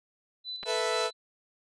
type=tone with tremolo; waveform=sine; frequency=3999 Hz; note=B7; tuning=21 cents sharp; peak=-34 dBFS; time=0.44-1.13 s; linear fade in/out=50 ms; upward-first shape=square; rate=4.1 Hz; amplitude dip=45%
type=clicks; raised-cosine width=0.3 ms; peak=-25 dBFS; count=2; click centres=0.63 / 0.635 s
type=chord; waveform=sawtooth; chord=A suspended second; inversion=none; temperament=equal; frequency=440 / 493.9 / 659.3 Hz; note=A4 / B4 / E5; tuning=0 / 0 / 0 cents; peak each=-28 dBFS; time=0.65-1.11 s; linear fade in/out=50 ms
effects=resampled to 22050 Hz